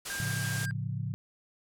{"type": "low-pass noise", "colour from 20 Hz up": "white", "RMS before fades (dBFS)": -39, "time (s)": [0.05, 0.66], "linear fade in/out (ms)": 10, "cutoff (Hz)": 11000, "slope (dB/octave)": 24}
{"type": "tone", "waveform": "triangle", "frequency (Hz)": 1600, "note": "G6", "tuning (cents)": 35, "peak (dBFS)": -34, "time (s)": [0.1, 0.71], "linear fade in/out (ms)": 0}
{"type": "chord", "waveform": "sine", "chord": "A augmented", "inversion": "none", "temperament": "equal", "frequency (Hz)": [110, 138.59, 174.61], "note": ["A2", "C#3", "E#3"], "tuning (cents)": [0, 0, 0], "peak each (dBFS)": [-34, -35, -39], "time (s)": [0.2, 1.14], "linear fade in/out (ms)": 0}
{"effects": []}